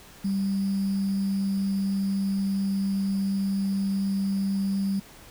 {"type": "tone with sample-and-hold", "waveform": "sine", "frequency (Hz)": 195.8, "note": "G3", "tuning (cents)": -2, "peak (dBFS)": -23, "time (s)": [0.24, 5], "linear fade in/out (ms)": 10, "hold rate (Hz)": 4900, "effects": ["pink hiss -49 dBFS RMS until 5.3 s"]}